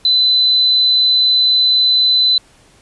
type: tone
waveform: sine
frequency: 4018 Hz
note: B7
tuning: 29 cents sharp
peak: -9 dBFS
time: 0.05-2.38 s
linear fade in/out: 2 ms
effects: pink hiss -49 dBFS RMS until 2.81 s + resampled to 24000 Hz